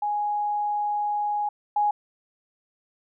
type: tone pair in turn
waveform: sine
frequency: 830.6 / 830.6 Hz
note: G#5 / G#5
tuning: 0 / 0 cents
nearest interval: unison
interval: 0 cents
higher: neither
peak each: -23 / -19 dBFS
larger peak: second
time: 0.02-1.49 / 1.76-1.91 s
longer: first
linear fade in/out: 5 ms
effects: none